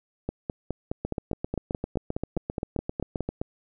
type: two click trains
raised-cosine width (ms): 2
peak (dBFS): -15 / -15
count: 18 / 16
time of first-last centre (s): 1.05-3.29 / 0.29-3.415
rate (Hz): 7.59 / 4.8
effects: none